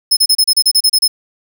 sawtooth tone bursts, 5180 Hz, E8, 31 cents flat, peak -5 dBFS, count 11, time 0.11-1.079 s, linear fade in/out 10 ms, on 59 ms, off 32 ms, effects none

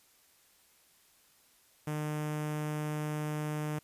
sawtooth tone with notch filter, 151.4 Hz, D#3, 47 cents flat, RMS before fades -35 dBFS, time 1.87-3.79 s, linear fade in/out 5 ms, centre 4200 Hz, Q 1.3, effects white hiss -65 dBFS RMS until 3.83 s + resampled to 32000 Hz

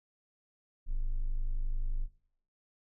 triangle tone, 25.72 Hz, G#0, 16 cents flat, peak -26 dBFS, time 0.86-2.08 s, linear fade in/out 50 ms, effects noise-tail reverb RT60 0.6 s tail -18 dB re dry + tanh soft clip ceiling -22 dBFS

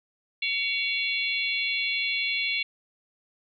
harmonic tone with a mistuned harmonic, 686 Hz, F5, 31 cents flat, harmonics 3 / 4 / 5 / 6, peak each -28 / -30 / -32 / -34 dBFS, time 0.42-2.63 s, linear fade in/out 5 ms, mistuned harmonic 3, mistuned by +150 cents, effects none

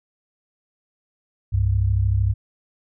sine tone pair together, 66.36 / 99.5 Hz, C2 / G2, +25 / +26 cents, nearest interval perfect fifth, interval 701 cents, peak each -21 / -18 dBFS, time 1.52-2.34 s, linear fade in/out 20 ms, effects none

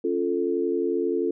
sine chord, Db augmented, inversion none, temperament equal, 277.2 / 349.2 / 440 Hz, Db4 / F4 / A4, 0 / 0 / 0 cents, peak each -29 / -25 / -26 dBFS, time 0.04-1.31 s, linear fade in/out 5 ms, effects none

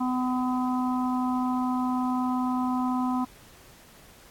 harmonic tone, 252.7 Hz, B3, 40 cents sharp, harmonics 1 / 3 / 4 / 5, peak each -25 / -33 / -32 / -38 dBFS, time 0-3.25 s, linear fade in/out 10 ms, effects pink hiss -53 dBFS RMS until 4.3 s + AAC 64 kbps

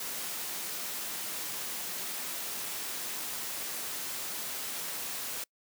white noise, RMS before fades -37 dBFS, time 0-5.44 s, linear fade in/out 5 ms, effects noise-tail reverb RT60 0.1 s tail -26 dB re dry + high-pass 150 Hz 12 dB/octave

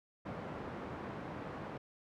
pink band-pass noise, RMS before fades -44 dBFS, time 0.25-1.78 s, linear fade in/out 10 ms, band 120 to 1300 Hz, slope 12 dB/octave, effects none

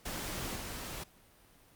pink noise with level steps, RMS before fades -39 / -42 dBFS, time 0.05-1.04 s, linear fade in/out 10 ms, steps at 0.55 s, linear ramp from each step 10 ms, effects pink hiss -62 dBFS RMS until 1.75 s + Opus 48 kbps

